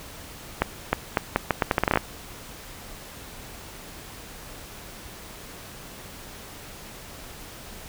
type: accelerating click train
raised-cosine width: 0.5 ms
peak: -4 dBFS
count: 14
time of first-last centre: 0.62-1.973 s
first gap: 310 ms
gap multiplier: 0.78
effects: pink hiss -42 dBFS RMS until 7.88 s